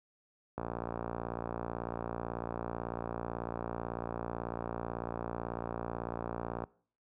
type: click train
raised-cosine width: 1 ms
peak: -22 dBFS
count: 353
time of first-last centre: 0.58-6.639 s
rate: 58.1 Hz
effects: noise-tail reverb RT60 0.5 s tail -23 dB re dry + high-pass 60 Hz 12 dB/octave